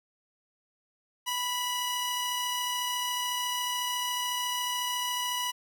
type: tone pair together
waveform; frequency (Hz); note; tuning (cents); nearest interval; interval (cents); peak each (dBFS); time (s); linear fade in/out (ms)
sawtooth; 987 / 2927; B5 / F#7; -1 / -19; octave + perfect fifth; 1882; -28 / -29; 1.26-5.52; 20
effects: none